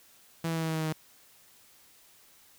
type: tone with pitch steps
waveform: sawtooth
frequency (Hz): 165 / 163.77 / 162.54 / 161.32 / 160.12 / 158.92 / 157.73 / 156.55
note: E3 / E3 / E3 / E3 / D#3 / D#3 / D#3 / D#3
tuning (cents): +2 / -11 / -24 / -37 / +50 / +37 / +24 / +11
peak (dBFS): -25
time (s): 0.44-0.928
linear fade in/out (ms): 5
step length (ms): 61
effects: white hiss -59 dBFS RMS until 2.58 s